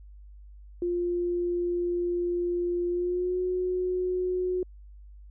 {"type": "tone with pitch glide", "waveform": "sine", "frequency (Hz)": [350.3, 365], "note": ["F4", "F#4"], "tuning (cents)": [5, -24], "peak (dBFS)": -25, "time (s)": [0.82, 4.63], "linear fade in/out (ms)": 2, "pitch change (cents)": 71, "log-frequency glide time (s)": [2.89, 3.39], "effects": ["added 50 Hz sine -45 dBFS peak until 5.3 s"]}